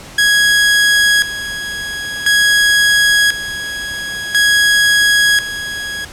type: tone with tremolo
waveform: sawtooth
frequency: 1661.2 Hz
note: G#6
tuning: in tune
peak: -5 dBFS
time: 0.18-6.05 s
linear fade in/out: 5 ms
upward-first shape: square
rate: 0.48 Hz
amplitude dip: 75%
effects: pink hiss -34 dBFS RMS until 6.12 s + low-pass 10000 Hz 12 dB/octave

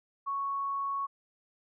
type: tone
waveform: sine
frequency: 1108.7 Hz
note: C#6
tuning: in tune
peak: -30 dBFS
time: 0.26-1.07 s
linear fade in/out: 20 ms
effects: none

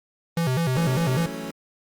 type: tone with vibrato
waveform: square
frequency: 146.83 Hz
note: D3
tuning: in tune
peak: -21 dBFS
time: 0.37-1.26 s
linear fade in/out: 2 ms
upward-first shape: square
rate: 5 Hz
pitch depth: 230 cents each way
type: chord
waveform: 25% pulse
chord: F# minor seventh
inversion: third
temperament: equal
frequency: 164.81 / 185 / 220 / 277.2 Hz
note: E3 / F#3 / A3 / C#4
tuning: 0 / 0 / 0 / 0 cents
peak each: -35 / -35 / -32 / -31 dBFS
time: 0.75-1.51 s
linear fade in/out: 5 ms
effects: Opus 32 kbps

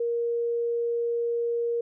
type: tone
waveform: sine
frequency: 470 Hz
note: A#4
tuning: 14 cents sharp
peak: -24 dBFS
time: 0-1.81 s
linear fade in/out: 5 ms
effects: none

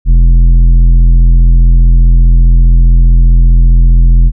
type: tone with tanh clipping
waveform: triangle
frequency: 42.4 Hz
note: E1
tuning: 50 cents sharp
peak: -3 dBFS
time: 0.05-4.32 s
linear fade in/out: 50 ms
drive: 13 dB
effects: none

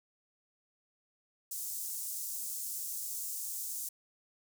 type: high-pass noise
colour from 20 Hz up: pink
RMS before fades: -39 dBFS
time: 1.51-3.89 s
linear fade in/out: 5 ms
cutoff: 6900 Hz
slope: 24 dB/octave
effects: none

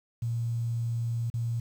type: tone with dropouts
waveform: sine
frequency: 116.54 Hz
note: A#2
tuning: in tune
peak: -27 dBFS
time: 0.22-1.6 s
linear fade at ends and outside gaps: 5 ms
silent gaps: 1.301-1.339 s
effects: 9-bit

